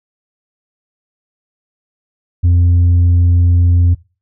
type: tone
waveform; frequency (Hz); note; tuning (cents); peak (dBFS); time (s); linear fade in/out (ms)
sine; 87.31; F2; 0; -4; 2.43-3.95; 20
effects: noise-tail reverb RT60 0.3 s tail -21 dB re dry + tanh soft clip ceiling -6 dBFS